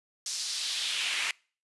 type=noise with high-pass filter sweep; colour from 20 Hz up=brown; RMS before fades=-32 dBFS; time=0.26-1.31 s; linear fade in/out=2 ms; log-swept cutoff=5700 to 2200 Hz; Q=2.2; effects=noise-tail reverb RT60 0.4 s tail -26 dB re dry + resampled to 24000 Hz